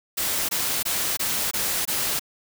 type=noise bursts; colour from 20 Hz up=white; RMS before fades=-25 dBFS; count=6; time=0.17-2.195 s; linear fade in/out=10 ms; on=320 ms; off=21 ms; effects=none